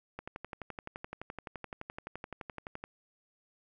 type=click train; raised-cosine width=0.5 ms; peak=-25 dBFS; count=32; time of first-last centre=0.19-2.84 s; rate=11.7 Hz; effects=none